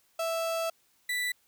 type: tone pair in turn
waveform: 35% pulse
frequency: 659.3 / 1975.7 Hz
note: E5 / B6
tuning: 0 / 0 cents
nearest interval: octave + perfect fifth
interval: 1900 cents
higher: second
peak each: -27 dBFS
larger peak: neither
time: 0.19-0.7 / 1.09-1.32 s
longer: first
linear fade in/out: 5 ms
effects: white hiss -68 dBFS RMS until 1.47 s